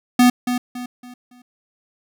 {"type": "tone with echo", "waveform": "square", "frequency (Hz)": 246.9, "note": "B3", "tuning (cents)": 0, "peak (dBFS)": -10, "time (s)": [0.19, 0.3], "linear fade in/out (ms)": 5, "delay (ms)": 280, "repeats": 4, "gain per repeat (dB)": -9, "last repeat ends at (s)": 1.42, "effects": []}